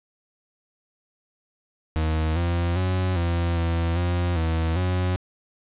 40% pulse tone with pitch steps, 79.1 / 86.2 / 92.3 / 85.5 / 84 / 87.8 / 81.4 / 91 Hz, D#2 / F2 / F#2 / F2 / E2 / F2 / E2 / F#2, +29 / -22 / -4 / -36 / +33 / +10 / -21 / -28 cents, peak -20 dBFS, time 1.96-5.16 s, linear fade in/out 0 ms, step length 400 ms, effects resampled to 8000 Hz + 8-bit

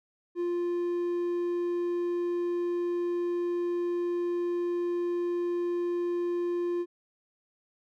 triangle tone, 349.2 Hz, F4, in tune, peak -25 dBFS, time 0.35-6.86 s, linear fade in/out 50 ms, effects none

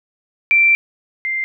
sine tone pair in turn, 2349 / 2093 Hz, D7 / C7, 0 / 0 cents, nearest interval major second, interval 200 cents, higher first, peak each -9 / -18 dBFS, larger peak first, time 0.51-0.75 / 1.25-1.44 s, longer first, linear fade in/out 0 ms, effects none

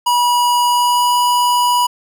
square tone with pitch glide, 970 to 977.3 Hz, B5 to B5, -31 to -18 cents, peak -12 dBFS, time 0.06-1.87 s, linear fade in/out 10 ms, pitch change +13 cents, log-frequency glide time 0.66-1.17 s, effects none

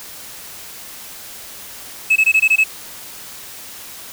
triangle tone bursts, 2589 Hz, E7, 32 cents flat, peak -7 dBFS, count 7, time 2.1-2.64 s, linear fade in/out 10 ms, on 60 ms, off 20 ms, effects tanh soft clip ceiling -3 dBFS + white hiss -35 dBFS RMS until 4.12 s

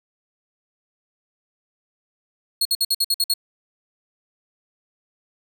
sawtooth tone bursts, 4320 Hz, C#8, 45 cents flat, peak -14 dBFS, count 8, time 2.61-3.339 s, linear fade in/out 5 ms, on 43 ms, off 55 ms, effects none

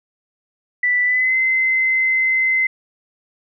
sine tone with pitch glide, 1975.5 to 2059 Hz, B6 to C7, 0 to -28 cents, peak -14 dBFS, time 0.83-2.67 s, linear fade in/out 5 ms, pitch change +72 cents, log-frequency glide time 1.04-1.36 s, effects none

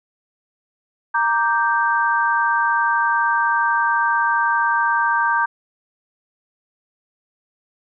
sine chord, G minor, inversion first, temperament equal, 932.3 / 1174.7 / 1568 Hz, Bb5 / D6 / G6, 0 / 0 / 0 cents, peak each -19 / -22 / -19 dBFS, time 1.14-5.46 s, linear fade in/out 10 ms, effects none

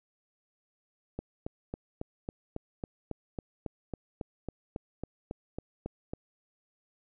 click train, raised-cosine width 2 ms, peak -22 dBFS, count 19, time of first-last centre 1.19-6.135 s, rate 3.64 Hz, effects none

